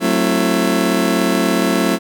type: chord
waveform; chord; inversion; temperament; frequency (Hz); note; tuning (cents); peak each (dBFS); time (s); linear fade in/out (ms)
30% pulse; F# half-diminished seventh; none; just; 185 / 222 / 266.4 / 333; F#3 / A3 / C4 / E4; 0 / +16 / +31 / +18; -17; 0-1.99; 50
effects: none